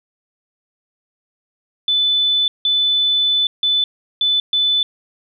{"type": "tone bursts at uneven times", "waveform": "sine", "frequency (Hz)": 3500, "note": "A7", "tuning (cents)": -10, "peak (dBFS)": -13, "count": 5, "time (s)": [[1.88, 2.48], [2.65, 3.47], [3.63, 3.84], [4.21, 4.4], [4.53, 4.83]], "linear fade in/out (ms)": 2, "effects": []}